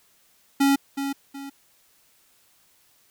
square tone with echo, 276.9 Hz, C#4, 2 cents flat, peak -17 dBFS, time 0.6-0.76 s, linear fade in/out 10 ms, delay 370 ms, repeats 2, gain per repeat -9 dB, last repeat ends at 1.5 s, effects white hiss -61 dBFS RMS until 3.1 s

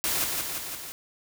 white noise with echo, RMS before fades -27 dBFS, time 0.04-0.24 s, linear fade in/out 0 ms, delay 170 ms, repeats 4, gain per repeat -3 dB, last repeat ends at 0.92 s, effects none

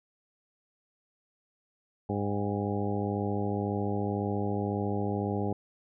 harmonic tone with a mistuned harmonic, 101.9 Hz, G#2, 32 cents flat, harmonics 1 / 2 / 3 / 4 / 5 / 6 / 7 / 8, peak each -33 / -33 / -36 / -35 / -39 / -43 / -41 / -39 dBFS, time 2.09-5.53 s, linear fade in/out 5 ms, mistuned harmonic 7, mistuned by +66 cents, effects none

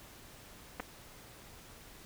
clicks, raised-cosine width 0.5 ms, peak -23 dBFS, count 2, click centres 0.798 / 0.802 s, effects pink hiss -54 dBFS RMS until 2.05 s

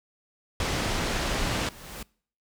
pink low-pass noise, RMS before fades -28 dBFS, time 0.6-1.69 s, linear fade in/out 2 ms, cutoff 6300 Hz, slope 12 dB/octave
pink noise with exponential growth, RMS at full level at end -37 dBFS, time 0.97-2.03 s, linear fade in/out 5 ms, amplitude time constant 230 ms
effects noise-tail reverb RT60 0.5 s tail -24 dB re dry

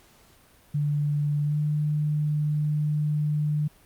sine tone with pitch glide, 146.83 to 150.09 Hz, D3 to D3, 0 to +38 cents, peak -22 dBFS, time 0.74-3.68 s, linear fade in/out 10 ms, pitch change +38 cents, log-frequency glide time 1.44-1.58 s, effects pink hiss -57 dBFS RMS until 3.85 s + Opus 48 kbps

